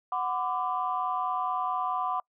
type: chord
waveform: sine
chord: B minor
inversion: second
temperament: equal with one note detuned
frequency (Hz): 740 / 1010.3 / 1174.7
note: F#5 / B5 / D6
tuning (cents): 0 / +39 / 0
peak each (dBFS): -31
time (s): 0.12-2.2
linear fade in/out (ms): 2
effects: noise-tail reverb RT60 0.1 s tail -26 dB re dry + tanh soft clip ceiling -17 dBFS